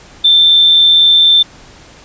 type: tone with amplitude modulation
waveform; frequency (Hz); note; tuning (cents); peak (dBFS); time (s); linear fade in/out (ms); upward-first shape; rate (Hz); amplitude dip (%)
sine; 3558; A7; +19; -3; 0.24-1.43; 10; sine; 164; 30
effects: pink hiss -39 dBFS RMS until 2.04 s + resampled to 16000 Hz